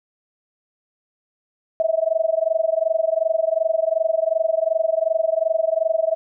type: tone with amplitude modulation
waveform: sine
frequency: 648 Hz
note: E5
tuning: 30 cents flat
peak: -13 dBFS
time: 1.8-6.15 s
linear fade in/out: 0 ms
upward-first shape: sine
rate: 22.7 Hz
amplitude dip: 95%
effects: none